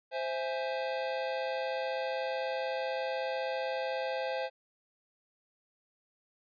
square chord, C augmented, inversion none, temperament equal, 523.3 / 659.3 / 830.6 Hz, C5 / E5 / G#5, 0 / 0 / 0 cents, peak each -35 / -39 / -39 dBFS, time 0.11-4.5 s, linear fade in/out 50 ms, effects resampled to 11025 Hz

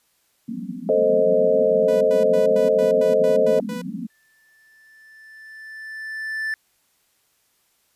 white band-pass noise, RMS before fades -30 dBFS, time 0.48-4.07 s, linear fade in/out 10 ms, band 170 to 270 Hz, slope 96 dB/octave
sine chord, A diminished, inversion none, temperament equal, 440 / 523.3 / 622.3 Hz, A4 / C5 / Eb5, 0 / 0 / 0 cents, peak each -19 dBFS, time 0.89-3.6 s, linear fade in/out 2 ms
sawtooth tone bursts, 493.9 Hz, B4, in tune, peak -28 dBFS, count 9, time 1.88-3.818 s, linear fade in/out 5 ms, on 130 ms, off 96 ms
triangle tone with exponential growth, 1760 Hz, A6, in tune, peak -20 dBFS, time 4.1-6.54 s, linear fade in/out 1 ms, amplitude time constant 530 ms
effects white hiss -65 dBFS RMS until 7.95 s + resampled to 32000 Hz

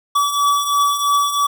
square beating tone pair, 1144 / 1147 Hz, D6 / D6, -46 / -41 cents, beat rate 3 Hz, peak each -22 / -16 dBFS, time 0.15-1.47 s, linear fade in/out 10 ms, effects none

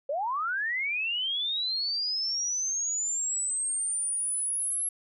sine linear sweep, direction up, 530 to 11175 Hz, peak -27 dBFS, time 0.09-4.89 s, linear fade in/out 5 ms, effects none

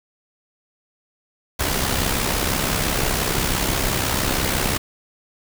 pink noise with amplitude modulation, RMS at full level -19 dBFS, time 1.59-4.78 s, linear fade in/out 10 ms, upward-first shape sine, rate 65.9 Hz, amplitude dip 55%, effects none

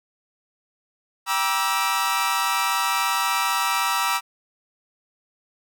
sawtooth chord, E half-diminished seventh, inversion first, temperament equal with one note detuned, 784 / 955.2 / 1174.7 / 1318.5 Hz, G5 / Bb5 / D6 / E6, 0 / +42 / 0 / 0 cents, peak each -26 / -21 / -24 / -21 dBFS, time 1.26-4.21 s, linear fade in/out 50 ms, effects none

